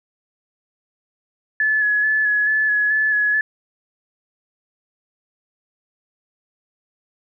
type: tone with vibrato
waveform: sine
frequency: 1710 Hz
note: A6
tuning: 50 cents flat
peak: -15 dBFS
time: 1.6-3.41 s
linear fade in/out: 2 ms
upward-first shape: square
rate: 2.3 Hz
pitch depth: 20 cents each way
effects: none